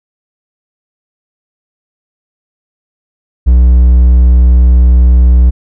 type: tone with hard clipping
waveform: triangle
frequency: 62 Hz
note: B1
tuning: 7 cents sharp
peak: -3 dBFS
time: 3.46-5.51 s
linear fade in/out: 20 ms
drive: 6 dB
effects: none